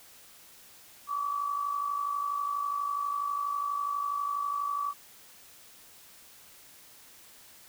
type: tone with amplitude modulation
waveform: sine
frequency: 1147 Hz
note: D6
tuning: 41 cents flat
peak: -26 dBFS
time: 1.07-4.94 s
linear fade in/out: 50 ms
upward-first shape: sine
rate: 52.2 Hz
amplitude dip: 60%
effects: white hiss -54 dBFS RMS until 7.68 s